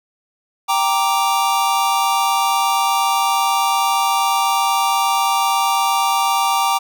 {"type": "chord", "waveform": "square", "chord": "G minor", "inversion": "none", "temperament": "equal", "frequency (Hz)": [784, 932.3, 1174.7], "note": ["G5", "Bb5", "D6"], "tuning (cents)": [0, 0, 0], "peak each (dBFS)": -20, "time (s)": [0.68, 6.79], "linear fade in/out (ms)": 20, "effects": []}